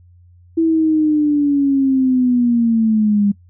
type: linear sweep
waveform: sine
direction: down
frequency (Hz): 329.6 to 200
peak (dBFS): -11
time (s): 0.57-3.32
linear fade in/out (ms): 10
effects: noise-tail reverb RT60 0.1 s tail -22 dB re dry + added 88 Hz sine -44 dBFS peak until 3.49 s